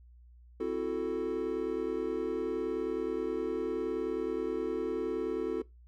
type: chord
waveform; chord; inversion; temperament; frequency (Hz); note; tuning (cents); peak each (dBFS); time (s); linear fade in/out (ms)
triangle; F# half-diminished seventh; second; equal with one note detuned; 261.6 / 330.8 / 370 / 440; C4 / E4 / F#4 / A4; 0 / +6 / 0 / 0; -38 / -35 / -33 / -32; 0.6-5.62; 5
effects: noise-tail reverb RT60 0.2 s tail -21 dB re dry + added 60 Hz sine -53 dBFS peak until 5.87 s